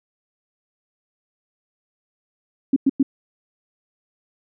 sine tone bursts, 271.6 Hz, C#4, 35 cents flat, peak -12 dBFS, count 3, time 2.73-3.029 s, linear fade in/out 5 ms, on 33 ms, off 100 ms, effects none

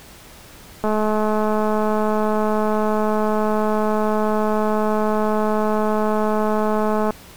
click train, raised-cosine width 1 ms, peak -8 dBFS, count 1342, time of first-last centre 0.84-7.106 s, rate 214 Hz, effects pink hiss -43 dBFS RMS until 7.36 s

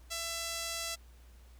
sawtooth tone with band-pass filter, 668 Hz, E5, 23 cents sharp, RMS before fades -38 dBFS, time 0.1-0.96 s, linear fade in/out 20 ms, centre 6500 Hz, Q 0.86, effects added 60 Hz sine -53 dBFS peak until 1.59 s + pink hiss -65 dBFS RMS until 1.59 s

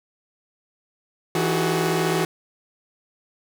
sawtooth tone cluster, 163.9 / 308.4 / 370 / 389.5 / 424.3 Hz, E3 / D#4 / F#4 / G4 / G#4, -10 / -15 / 0 / -11 / +37 cents, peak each -20 / -28 / -20 / -28 / -24 dBFS, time 1.35-2.25 s, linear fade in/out 2 ms, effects none

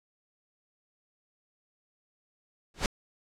pink noise with exponential growth, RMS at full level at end -21 dBFS, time 2.74-2.86 s, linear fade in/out 2 ms, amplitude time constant 24 ms, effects low-pass 7000 Hz 12 dB/octave

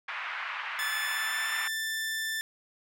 white band-pass noise, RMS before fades -36 dBFS, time 0.08-1.68 s, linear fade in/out 5 ms, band 990 to 2300 Hz, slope 24 dB/octave
sawtooth tone with pitch glide, 1741 to 1771.4 Hz, A6 to A6, -19 to +11 cents, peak -27 dBFS, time 0.79-2.41 s, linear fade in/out 0 ms, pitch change +30 cents, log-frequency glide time 0.98-1.56 s
effects none

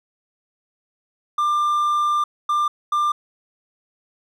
triangle tone bursts at uneven times, 1192 Hz, D6, 25 cents sharp, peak -15 dBFS, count 3, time 1.38-2.24 / 2.49-2.68 / 2.92-3.12 s, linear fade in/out 5 ms, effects none

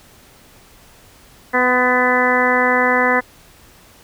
harmonic tone with a mistuned harmonic, 250 Hz, B3, 21 cents sharp, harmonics 1 / 2 / 3 / 4 / 5 / 6 / 7 / 8, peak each -22 / -19 / -22 / -20 / -24 / -24 / -19 / -20 dBFS, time 1.53-3.21 s, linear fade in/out 20 ms, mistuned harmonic 4, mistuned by +18 cents, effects pink hiss -47 dBFS RMS until 4.03 s

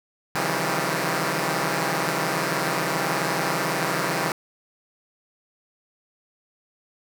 5% pulse tone cluster, 136.7 / 157 / 163.9 / 175.4 / 195.6 Hz, C#3 / D#3 / E3 / F3 / G3, -24 / +16 / -10 / +8 / -4 cents, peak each -18 dBFS, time 0.35-4.32 s, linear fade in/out 2 ms, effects none

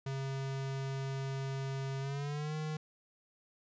square tone with pitch glide, 135.3 to 154.52 Hz, C#3 to D#3, -42 to -12 cents, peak -36 dBFS, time 0.06-2.77 s, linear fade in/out 5 ms, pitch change +230 cents, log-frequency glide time 2-2.55 s, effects resampled to 16000 Hz

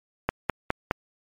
click train, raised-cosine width 0.5 ms, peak -7 dBFS, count 4, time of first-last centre 0.29-0.911 s, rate 4.83 Hz, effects MP3 96 kbps

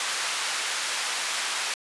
pink band-pass noise, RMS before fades -29 dBFS, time 0-1.74 s, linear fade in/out 2 ms, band 1200 to 9600 Hz, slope 12 dB/octave, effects resampled to 24000 Hz

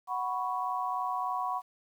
sine chord, F# suspended fourth, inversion none, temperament just, 740 / 986.7 / 1110 Hz, F#5 / B5 / C#6, 0 / -2 / +2 cents, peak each -34 dBFS, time 0.07-1.62 s, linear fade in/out 50 ms, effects 10-bit

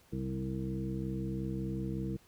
harmonic tone with a mistuned harmonic, 65.41 Hz, C2, in tune, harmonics 1 / 2 / 3 / 4 / 5 / 7, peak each -42 / -38 / -38 / -49 / -40 / -46 dBFS, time 0.12-2.17 s, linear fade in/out 10 ms, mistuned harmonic 2, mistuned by +29 cents, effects pink hiss -64 dBFS RMS until 2.27 s

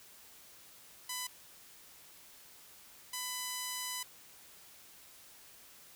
5% pulse tone bursts at uneven times, 1000 Hz, B5, 21 cents sharp, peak -25 dBFS, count 2, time 1.09-1.27 / 3.13-4.03 s, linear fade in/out 5 ms, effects white hiss -57 dBFS RMS until 5.95 s

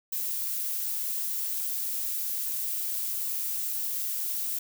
violet noise, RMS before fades -31 dBFS, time 0.12-4.59 s, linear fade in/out 5 ms, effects none

